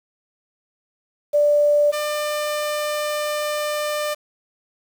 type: tone pair in turn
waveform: sine / sawtooth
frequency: 587.3 / 597.9 Hz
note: D5 / D5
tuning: 0 / +31 cents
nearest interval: unison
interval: 31 cents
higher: second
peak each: -13 / -18 dBFS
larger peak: first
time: 1.33-1.92 / 1.92-4.15 s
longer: second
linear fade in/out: 20 ms
effects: 7-bit